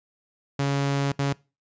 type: tone bursts at uneven times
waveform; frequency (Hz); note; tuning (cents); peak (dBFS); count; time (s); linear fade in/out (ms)
sawtooth; 139.8; C#3; +15; -18; 2; 0.59-1.12 / 1.19-1.33; 5
effects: noise-tail reverb RT60 0.3 s tail -23 dB re dry + resampled to 16000 Hz